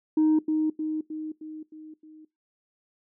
sine tone with echo, 311.1 Hz, D#4, in tune, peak -16 dBFS, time 0.17-0.39 s, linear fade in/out 5 ms, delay 310 ms, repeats 6, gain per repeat -5 dB, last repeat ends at 2.25 s, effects noise-tail reverb RT60 0.2 s tail -20 dB re dry + tanh soft clip ceiling -16 dBFS

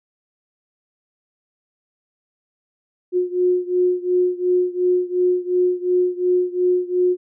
sine beating tone pair, 360 / 362.8 Hz, F#4 / F#4, -47 / -34 cents, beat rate 2.8 Hz, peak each -18 / -20 dBFS, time 3.12-7.17 s, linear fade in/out 50 ms, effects none

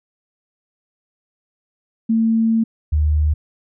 sine tone pair in turn, 225.2 / 75.81 Hz, A3 / D#2, +40 / -44 cents, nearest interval octave + perfect fifth, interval 1884 cents, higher first, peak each -13 dBFS, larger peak neither, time 2.09-2.64 / 2.92-3.34 s, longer first, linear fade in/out 10 ms, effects none

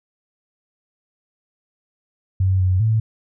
sine tone with pitch steps, 94.5 / 92.4 / 110.6 Hz, F#2 / F#2 / A2, +37 / -2 / +9 cents, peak -14 dBFS, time 2.4-3 s, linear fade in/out 5 ms, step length 200 ms, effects none

